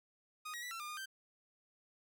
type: tone with pitch steps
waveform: sawtooth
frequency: 1240 / 1900 / 1965 / 1347 / 1205 / 1219 / 1561 Hz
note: D#6 / A#6 / B6 / E6 / D6 / D#6 / G6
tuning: -6 / +33 / -9 / +37 / +44 / -36 / -8 cents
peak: -39 dBFS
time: 0.45-1.059 s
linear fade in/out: 10 ms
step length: 87 ms
effects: none